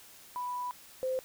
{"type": "tone pair in turn", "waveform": "sine", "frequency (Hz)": [987.8, 517.9], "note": ["B5", "C5"], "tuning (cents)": [0, -18], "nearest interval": "major seventh", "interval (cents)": 1118, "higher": "first", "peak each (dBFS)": [-33, -29], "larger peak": "second", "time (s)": [[0.36, 0.71], [1.03, 1.19]], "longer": "first", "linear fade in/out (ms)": 0, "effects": ["white hiss -54 dBFS RMS until 1.24 s"]}